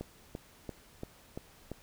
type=click train; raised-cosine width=2 ms; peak=-25 dBFS; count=6; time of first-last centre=0.01-1.716 s; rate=2.93 Hz; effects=pink hiss -59 dBFS RMS until 1.82 s